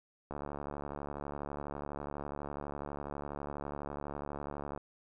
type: click train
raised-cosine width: 1 ms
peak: -26 dBFS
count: 323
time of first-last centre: 0.31-4.776 s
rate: 72.1 Hz
effects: none